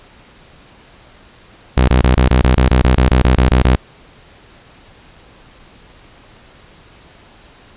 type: tone bursts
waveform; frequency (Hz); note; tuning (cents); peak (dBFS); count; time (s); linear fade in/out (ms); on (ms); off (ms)
sawtooth; 63.4; B1; +46; -4; 15; 1.77-3.756; 0; 110; 24
effects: pink hiss -44 dBFS RMS until 7.76 s + resampled to 8000 Hz